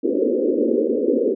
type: band-pass noise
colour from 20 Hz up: white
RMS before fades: -19 dBFS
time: 0.03-1.35 s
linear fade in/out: 20 ms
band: 230 to 530 Hz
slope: 96 dB/octave
effects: none